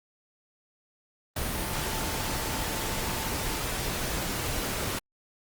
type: tone in noise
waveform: sine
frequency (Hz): 886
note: A5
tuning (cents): +12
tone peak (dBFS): -41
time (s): 1.55-3.59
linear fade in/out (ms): 5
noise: pink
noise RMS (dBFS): -31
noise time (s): 1.36-4.99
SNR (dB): -13
effects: Opus 32 kbps

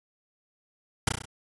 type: noise with echo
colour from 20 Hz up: pink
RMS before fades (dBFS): -22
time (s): 1.07-1.09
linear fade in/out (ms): 5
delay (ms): 33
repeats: 5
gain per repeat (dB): -4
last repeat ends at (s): 1.255
effects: resampled to 24000 Hz

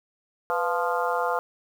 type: harmonic tone with a mistuned harmonic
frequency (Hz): 174.61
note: F3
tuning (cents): 0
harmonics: 3 / 4 / 5 / 6 / 7 / 8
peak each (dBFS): -28 / -29 / -30 / -31 / -31 / -32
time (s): 0.5-1.39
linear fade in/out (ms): 0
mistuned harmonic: 3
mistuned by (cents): -84
effects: 8-bit

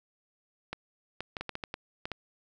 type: clicks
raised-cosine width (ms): 0.3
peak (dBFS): -19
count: 10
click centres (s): 0.73 / 1.206 / 1.368 / 1.41 / 1.493 / 1.554 / 1.638 / 1.741 / 2.055 / 2.117
effects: none

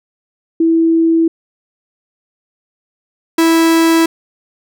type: tone pair in turn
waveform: sine / 45% pulse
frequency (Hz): 328.3 / 328.3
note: E4 / E4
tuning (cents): -7 / -7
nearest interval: unison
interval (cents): 0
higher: neither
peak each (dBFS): -8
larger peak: neither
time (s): 0.6-1.28 / 3.38-4.06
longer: neither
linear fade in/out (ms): 5
effects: none

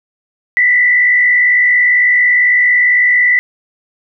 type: tone with frequency modulation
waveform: sine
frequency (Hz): 1980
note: B6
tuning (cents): +4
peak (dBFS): -7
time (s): 0.57-3.39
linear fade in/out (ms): 0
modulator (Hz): 57.9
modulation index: 0.8
effects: none

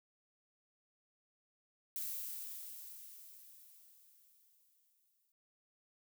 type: noise with exponential decay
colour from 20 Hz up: violet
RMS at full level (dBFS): -40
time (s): 1.96-5.32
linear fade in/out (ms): 1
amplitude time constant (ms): 730
effects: none

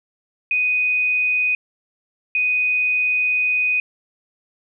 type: tone pair in turn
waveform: sine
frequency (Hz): 2492 / 2492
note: D#7 / D#7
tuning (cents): +2 / +2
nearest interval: unison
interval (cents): 0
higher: neither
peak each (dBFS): -16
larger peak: neither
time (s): 0.51-1.55 / 2.35-3.8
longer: second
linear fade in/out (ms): 2
effects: none

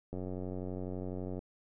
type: click train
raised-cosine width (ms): 2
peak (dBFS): -27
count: 117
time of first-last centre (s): 0.13-1.391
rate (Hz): 92
effects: none

